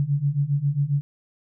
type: beating tone pair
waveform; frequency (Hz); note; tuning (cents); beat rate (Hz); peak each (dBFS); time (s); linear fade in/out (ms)
sine; 138.5 / 145.9; C#3 / D3; -1 / -11; 7.4; -24 / -22; 0-1.01; 0
effects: none